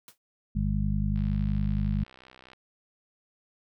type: noise with exponential decay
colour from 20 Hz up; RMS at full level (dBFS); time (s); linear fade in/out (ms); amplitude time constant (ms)
white; -44; 0.08-0.18; 1; 20
type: harmonic tone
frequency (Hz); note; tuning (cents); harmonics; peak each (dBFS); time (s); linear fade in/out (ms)
50.7; G#1; -41; 1 / 2 / 3 / 4; -28 / -31 / -31 / -30; 0.55-2.04; 10
type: click train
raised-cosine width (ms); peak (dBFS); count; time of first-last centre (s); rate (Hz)
0.3; -34; 89; 1.16-2.533; 64.1
effects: none